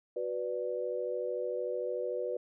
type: chord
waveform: sine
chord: B minor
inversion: second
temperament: equal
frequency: 370 / 493.9 / 587.3 Hz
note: F#4 / B4 / D5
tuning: 0 / 0 / 0 cents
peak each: -38 / -34 / -38 dBFS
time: 0.16-2.37 s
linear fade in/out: 5 ms
effects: none